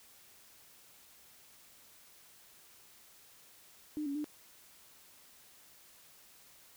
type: tone with pitch steps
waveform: sine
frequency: 301.8 / 281.3 / 298.9 Hz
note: D4 / C#4 / D4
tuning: +47 / +26 / +31 cents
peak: -34 dBFS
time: 3.97-4.243 s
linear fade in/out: 0 ms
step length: 91 ms
effects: white hiss -60 dBFS RMS until 6.76 s